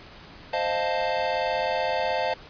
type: chord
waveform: square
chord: F dominant seventh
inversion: second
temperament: equal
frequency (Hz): 523.3 / 622.3 / 698.5 / 880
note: C5 / Eb5 / F5 / A5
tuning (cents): 0 / 0 / 0 / 0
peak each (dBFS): -30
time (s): 0.53-2.34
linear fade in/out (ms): 5
effects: pink hiss -46 dBFS RMS until 2.49 s + resampled to 11025 Hz